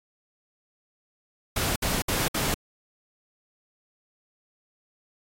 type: noise bursts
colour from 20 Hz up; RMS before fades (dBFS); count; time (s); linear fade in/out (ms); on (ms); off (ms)
pink; -26; 4; 1.56-2.543; 5; 200; 61
effects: AAC 48 kbps